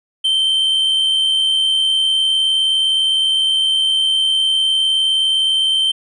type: tone with amplitude modulation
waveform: triangle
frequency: 3114 Hz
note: G7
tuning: 12 cents flat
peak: -10 dBFS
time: 0.24-5.92 s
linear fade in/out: 10 ms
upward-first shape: sine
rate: 79.6 Hz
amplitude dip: 30%
effects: resampled to 24000 Hz